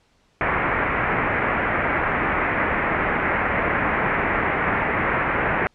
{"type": "low-pass noise", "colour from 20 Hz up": "white", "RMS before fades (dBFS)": -22, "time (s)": [0.41, 5.67], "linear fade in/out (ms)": 0, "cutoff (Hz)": 2200, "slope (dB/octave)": 48, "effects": ["pink hiss -62 dBFS RMS until 5.74 s", "low-pass 6000 Hz 12 dB/octave"]}